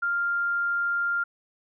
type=tone; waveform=sine; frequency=1396.9 Hz; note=F6; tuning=in tune; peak=-23 dBFS; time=0.02-1.24 s; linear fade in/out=10 ms; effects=none